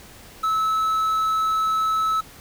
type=tone with quantisation; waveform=triangle; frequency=1300 Hz; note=E6; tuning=24 cents flat; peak=-17 dBFS; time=0.43-2.21 s; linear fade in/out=10 ms; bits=7; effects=pink hiss -45 dBFS RMS until 2.4 s